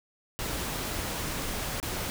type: noise with dropouts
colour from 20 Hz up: pink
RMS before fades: -33 dBFS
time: 0.39-2.1 s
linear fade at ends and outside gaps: 0 ms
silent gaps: 1.8-1.828 s
effects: none